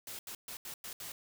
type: noise bursts at uneven times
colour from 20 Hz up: white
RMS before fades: -44 dBFS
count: 6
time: 0.07-0.19 / 0.27-0.35 / 0.48-0.57 / 0.65-0.74 / 0.84-0.93 / 1-1.12 s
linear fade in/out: 2 ms
effects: none